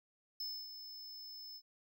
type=tone with ADSR envelope; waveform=square; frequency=5240 Hz; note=E8; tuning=11 cents flat; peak=-39 dBFS; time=0.4-1.62 s; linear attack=4 ms; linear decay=270 ms; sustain=-9 dB; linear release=59 ms; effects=none